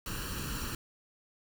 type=noise with comb filter; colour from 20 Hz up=pink; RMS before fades=-37 dBFS; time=0.06-0.75 s; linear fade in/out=2 ms; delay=0.7 ms; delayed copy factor=+0.75; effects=none